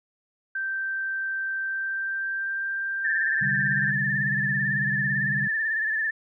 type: tone with pitch glide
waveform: sine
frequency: 1563 to 1581.2 Hz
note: G6 to G6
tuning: -6 to +15 cents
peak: -26 dBFS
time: 0.55-3.91 s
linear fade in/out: 5 ms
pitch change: +21 cents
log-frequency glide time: 1.61-2.66 s
type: tone with vibrato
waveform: sine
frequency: 1763 Hz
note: A6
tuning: 3 cents sharp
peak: -23 dBFS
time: 3.04-6.11 s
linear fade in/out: 10 ms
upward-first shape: sine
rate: 18 Hz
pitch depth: 56 cents each way
type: chord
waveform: sine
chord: C suspended second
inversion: none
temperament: just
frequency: 130.81 / 147.16 / 196.22 Hz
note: C3 / D3 / G3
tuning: 0 / +4 / +2 cents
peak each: -32 dBFS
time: 3.41-5.48 s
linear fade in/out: 10 ms
effects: none